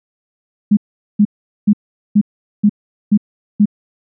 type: tone bursts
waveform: sine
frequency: 207.4 Hz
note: G#3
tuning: 2 cents flat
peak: -6 dBFS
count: 7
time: 0.71-3.657 s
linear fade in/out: 10 ms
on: 61 ms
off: 420 ms
effects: none